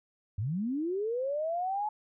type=linear sweep; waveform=sine; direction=up; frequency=89.5 to 860 Hz; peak=-29 dBFS; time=0.38-1.89 s; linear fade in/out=5 ms; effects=none